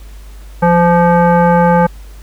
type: tone with frequency modulation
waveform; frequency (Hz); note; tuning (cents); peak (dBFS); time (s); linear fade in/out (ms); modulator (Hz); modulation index
sine; 174.6; F3; 0; -6; 0.62-1.87; 10; 690; 1.3
effects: added 50 Hz sine -30 dBFS peak until 2.22 s + pink hiss -44 dBFS RMS until 2.22 s